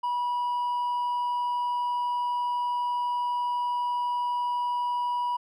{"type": "tone with hard clipping", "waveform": "sine", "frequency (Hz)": 974, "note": "B5", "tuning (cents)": -24, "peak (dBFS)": -26, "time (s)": [0.03, 5.37], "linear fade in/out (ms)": 10, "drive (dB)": 2, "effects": []}